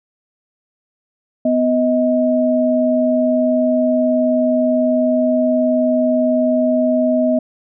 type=tone pair together; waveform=sine; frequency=249.6 / 631 Hz; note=B3 / D#5; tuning=+19 / +24 cents; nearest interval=octave + major third; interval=1605 cents; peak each=-15 dBFS; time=1.45-7.39 s; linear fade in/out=5 ms; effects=none